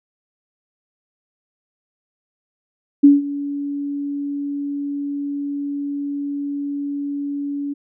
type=tone with ADSR envelope; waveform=sine; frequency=284.6 Hz; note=C#4; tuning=46 cents sharp; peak=-4 dBFS; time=3.03-7.74 s; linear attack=14 ms; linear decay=170 ms; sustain=-18 dB; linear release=16 ms; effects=none